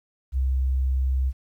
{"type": "tone", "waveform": "sine", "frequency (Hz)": 65.6, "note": "C2", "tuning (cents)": 5, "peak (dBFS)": -19, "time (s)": [0.32, 1.33], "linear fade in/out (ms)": 50, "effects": ["tanh soft clip ceiling -15 dBFS", "10-bit"]}